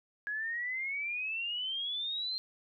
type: exponential sweep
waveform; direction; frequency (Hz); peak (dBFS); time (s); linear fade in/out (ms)
sine; up; 1661.2 to 4186; -33; 0.27-2.38; 0
effects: none